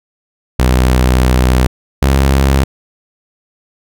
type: tone pair in turn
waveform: sawtooth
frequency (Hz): 63 / 67.65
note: B1 / C#2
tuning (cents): +35 / -42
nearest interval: minor second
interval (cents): 123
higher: second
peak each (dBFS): -4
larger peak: neither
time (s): 0.59-1.67 / 2.02-2.64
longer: first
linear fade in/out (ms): 5
effects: none